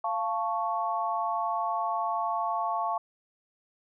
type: chord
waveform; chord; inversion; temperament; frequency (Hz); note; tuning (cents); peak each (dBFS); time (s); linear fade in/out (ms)
sine; F augmented; none; equal with one note detuned; 692.4 / 880 / 1108.7; F5 / A5 / C#6; -15 / 0 / 0; -31; 0.04-2.98; 5
effects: none